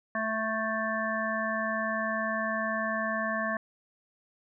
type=harmonic tone with a mistuned harmonic; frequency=220 Hz; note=A3; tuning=in tune; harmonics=1 / 3 / 5 / 7 / 8; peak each=-35 / -33 / -34 / -38 / -33 dBFS; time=0.15-3.57 s; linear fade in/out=2 ms; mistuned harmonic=7; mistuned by=+34 cents; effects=none